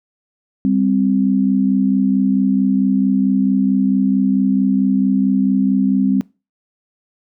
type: tone pair together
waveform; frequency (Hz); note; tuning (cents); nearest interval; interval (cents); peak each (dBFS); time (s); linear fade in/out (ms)
sine; 197.29 / 261.8; G3 / C4; +11 / +1; perfect fourth; 490; -15; 0.65-6.21; 0
effects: noise-tail reverb RT60 0.3 s tail -24 dB re dry